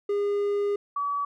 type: tone pair in turn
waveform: triangle / sine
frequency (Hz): 407.1 / 1141.8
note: G#4 / D6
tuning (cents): -35 / -49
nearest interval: octave + tritone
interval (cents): 1786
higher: second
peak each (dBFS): -21 / -25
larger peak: first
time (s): 0.09-0.76 / 0.96-1.25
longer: first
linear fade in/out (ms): 5
effects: none

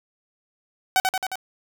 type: tone with echo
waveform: sawtooth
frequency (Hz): 755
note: F#5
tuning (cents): +35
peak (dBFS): -12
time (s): 0.96-1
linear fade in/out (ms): 0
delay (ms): 89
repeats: 4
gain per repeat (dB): -3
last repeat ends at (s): 1.356
effects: none

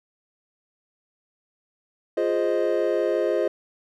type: chord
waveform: triangle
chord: F minor seventh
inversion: none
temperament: equal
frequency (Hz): 349.2 / 415.3 / 523.3 / 622.3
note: F4 / Ab4 / C5 / Eb5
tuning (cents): 0 / 0 / 0 / 0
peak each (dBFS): -24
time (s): 2.17-3.48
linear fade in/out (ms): 5
effects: none

